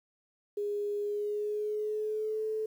sine tone with pitch glide, 411.6 to 435.1 Hz, G#4 to A4, -16 to -19 cents, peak -30 dBFS, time 0.57-2.66 s, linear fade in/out 5 ms, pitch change +97 cents, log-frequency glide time 1.01-2.43 s, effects 10-bit

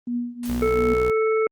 sine tone with tremolo, 241.1 Hz, B3, 41 cents flat, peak -21 dBFS, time 0.07-0.94 s, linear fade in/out 5 ms, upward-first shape triangle, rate 2.7 Hz, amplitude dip 90%
white noise with exponential decay, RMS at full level -37 dBFS, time 0.43-1.22 s, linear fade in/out 2 ms, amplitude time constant 170 ms
sawtooth tone, 61.74 Hz, B1, in tune, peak -24 dBFS, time 0.49-1.1 s, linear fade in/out 0 ms
harmonic tone, 440 Hz, A4, in tune, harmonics 1 / 3 / 5, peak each -18 / -28 / -32 dBFS, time 0.62-1.47 s, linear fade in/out 2 ms
effects Opus 32 kbps

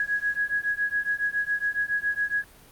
sine beating tone pair, 1661.2 / 1668.4 Hz, G#6 / G#6, 0 / +7 cents, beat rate 7.2 Hz, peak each -27 dBFS, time 0-2.44 s, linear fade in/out 2 ms, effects pink hiss -52 dBFS RMS until 2.71 s + Opus 48 kbps

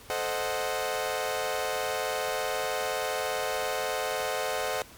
sawtooth chord, A diminished seventh, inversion none, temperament equal, 440 / 523.3 / 622.3 / 740 Hz, A4 / C5 / Eb5 / Gb5, 0 / 0 / 0 / 0 cents, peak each -31 / -29 / -30 / -30 dBFS, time 0.1-4.82 s, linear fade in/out 0 ms, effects pink hiss -50 dBFS RMS until 4.97 s + MP3 96 kbps

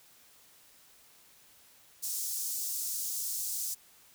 pink high-pass noise, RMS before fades -35 dBFS, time 2.02-3.75 s, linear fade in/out 20 ms, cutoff 5900 Hz, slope 24 dB/octave, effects white hiss -60 dBFS RMS until 4.14 s

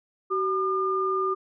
sine tone pair together, 380 / 1206.4 Hz, F#4 / D6, +46 / +46 cents, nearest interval octave + minor sixth, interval 2000 cents, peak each -26 / -25 dBFS, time 0.3-1.35 s, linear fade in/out 20 ms, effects none

